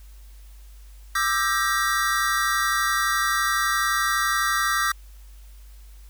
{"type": "chord", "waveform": "square", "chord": "E half-diminished seventh", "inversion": "third", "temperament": "just", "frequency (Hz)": [1186.7, 1318.5, 1582.2, 1898.7], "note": ["D6", "E6", "G6", "Bb6"], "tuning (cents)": [18, 0, 16, 31], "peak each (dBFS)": -27, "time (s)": [1.15, 4.92], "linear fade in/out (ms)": 5, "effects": ["added 50 Hz sine -42 dBFS peak until 6.09 s", "white hiss -57 dBFS RMS until 6.09 s"]}